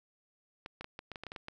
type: clicks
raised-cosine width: 0.3 ms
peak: -26 dBFS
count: 11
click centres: 0.661 / 0.81 / 0.844 / 0.991 / 1.117 / 1.158 / 1.236 / 1.267 / 1.319 / 1.362 / 1.484 s
effects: none